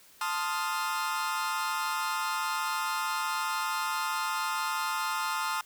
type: chord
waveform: 40% pulse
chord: F dominant seventh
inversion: first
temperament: equal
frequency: 880 / 1046.5 / 1244.5 / 1396.9 Hz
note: A5 / C6 / Eb6 / F6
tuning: 0 / 0 / 0 / 0 cents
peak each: -34 dBFS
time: 0.21-5.61 s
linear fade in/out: 2 ms
effects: white hiss -57 dBFS RMS until 5.65 s